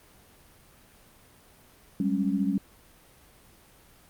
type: tone cluster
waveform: sine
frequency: 190 / 204.3 / 276.2 Hz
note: F#3 / G#3 / C#4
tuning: +46 / -28 / -6 cents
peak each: -28 dBFS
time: 2-2.58 s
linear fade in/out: 2 ms
effects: pink hiss -56 dBFS RMS until 4.09 s + Opus 32 kbps